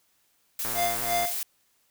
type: noise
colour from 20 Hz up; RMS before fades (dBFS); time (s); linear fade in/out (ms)
blue; -31; 0.59-1.43; 2
type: click train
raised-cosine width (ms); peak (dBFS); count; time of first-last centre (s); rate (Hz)
0.5; -21; 72; 0.65-1.252; 118
type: tone with tremolo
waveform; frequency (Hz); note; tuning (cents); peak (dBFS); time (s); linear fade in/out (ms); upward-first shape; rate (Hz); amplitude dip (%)
square; 698; F5; -1; -24; 0.74-1.38; 50; sine; 2.9; 95
effects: white hiss -68 dBFS RMS until 1.9 s